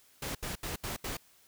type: noise bursts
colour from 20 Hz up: pink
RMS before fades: -37 dBFS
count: 5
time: 0.22-1.17 s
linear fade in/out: 5 ms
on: 130 ms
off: 75 ms
effects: white hiss -63 dBFS RMS until 1.47 s